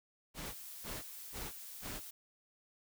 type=noise bursts; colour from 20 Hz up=pink; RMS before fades=-44 dBFS; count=4; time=0.34-2.01 s; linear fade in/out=50 ms; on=200 ms; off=290 ms
type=noise; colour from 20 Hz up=blue; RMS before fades=-49 dBFS; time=0.45-2.11 s; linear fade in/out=10 ms
effects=none